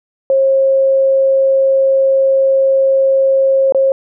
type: tone with dropouts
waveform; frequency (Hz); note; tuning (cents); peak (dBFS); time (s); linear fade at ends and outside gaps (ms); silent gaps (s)
sine; 538; C5; +48; -8; 0.3-3.92; 1; 3.723-3.747
effects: none